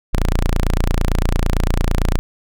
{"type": "tone", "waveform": "sawtooth", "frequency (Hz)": 28.88, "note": "A#0", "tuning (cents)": -15, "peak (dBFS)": -10, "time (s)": [0.13, 2.19], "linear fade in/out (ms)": 0, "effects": []}